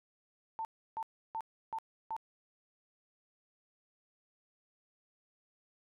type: tone bursts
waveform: sine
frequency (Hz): 893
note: A5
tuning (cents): +25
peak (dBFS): -35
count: 5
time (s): 0.59-2.165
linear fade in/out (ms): 0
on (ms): 59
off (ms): 320
effects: none

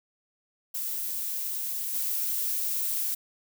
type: noise with level steps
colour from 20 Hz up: violet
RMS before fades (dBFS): -32 / -29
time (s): 0.74-3.15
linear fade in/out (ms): 10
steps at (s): 1.93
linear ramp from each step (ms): 20
effects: none

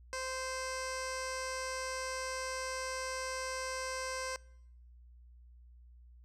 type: tone with low-pass filter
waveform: 15% pulse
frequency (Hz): 520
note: C5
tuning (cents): -11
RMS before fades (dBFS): -39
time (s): 0.13-4.36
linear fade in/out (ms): 0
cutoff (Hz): 7200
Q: 3
effects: noise-tail reverb RT60 0.8 s tail -25 dB re dry + added 60 Hz sine -54 dBFS peak until 6.24 s

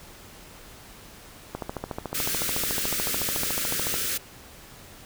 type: click train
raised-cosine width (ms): 1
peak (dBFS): -16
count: 34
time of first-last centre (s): 1.55-3.941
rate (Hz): 13.8
type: band-stop noise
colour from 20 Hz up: white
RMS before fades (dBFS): -28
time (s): 2.14-4.18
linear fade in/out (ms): 10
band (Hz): 570 to 1200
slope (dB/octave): 96
effects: pink hiss -47 dBFS RMS until 5.05 s

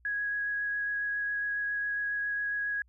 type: tone with vibrato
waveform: sine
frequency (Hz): 1661.2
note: G#6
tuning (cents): 0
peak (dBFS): -29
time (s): 0.05-2.82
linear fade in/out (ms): 2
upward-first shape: sine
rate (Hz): 7.3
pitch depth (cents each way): 9
effects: added 60 Hz sine -60 dBFS peak until 2.88 s

